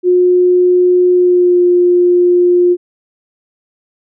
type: tone with pitch glide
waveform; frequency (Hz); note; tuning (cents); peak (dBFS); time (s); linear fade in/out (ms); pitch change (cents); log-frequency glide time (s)
sine; 360 to 354.6; F#4 to F4; -47 to +26; -6; 0.03-2.77; 50; -27; 1.12-1.62
effects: none